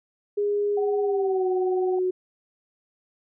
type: tone with pitch glide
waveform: sine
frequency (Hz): 410.6 to 367.9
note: G#4 to F#4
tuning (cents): -20 to -10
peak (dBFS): -21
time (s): 0.37-2.11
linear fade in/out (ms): 10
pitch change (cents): -190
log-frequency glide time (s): 1.02-1.47
type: tone with tremolo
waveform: sine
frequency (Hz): 751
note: F#5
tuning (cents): +26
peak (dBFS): -28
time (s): 0.77-1.99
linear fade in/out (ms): 5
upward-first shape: triangle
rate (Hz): 19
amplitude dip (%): 75
effects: none